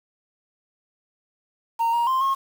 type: tone with pitch steps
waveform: sine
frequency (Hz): 922 / 942 / 1047 / 1081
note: A#5 / A#5 / C6 / C#6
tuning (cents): -19 / +18 / +1 / -44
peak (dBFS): -16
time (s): 1.79-2.35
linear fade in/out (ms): 20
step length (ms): 140
effects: tanh soft clip ceiling -18 dBFS + 7-bit